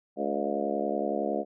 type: harmonic tone with a mistuned harmonic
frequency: 70.8 Hz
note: C#2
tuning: 37 cents sharp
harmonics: 3 / 4 / 5 / 6 / 7 / 8 / 9 / 10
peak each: -35 / -35 / -35 / -35 / -35 / -35 / -35 / -35 dBFS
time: 0.16-1.45 s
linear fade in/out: 50 ms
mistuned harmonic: 8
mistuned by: +33 cents
effects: none

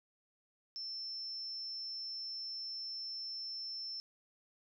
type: tone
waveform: sine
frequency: 5340 Hz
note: E8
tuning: 22 cents sharp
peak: -40 dBFS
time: 0.76-4 s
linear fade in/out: 0 ms
effects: none

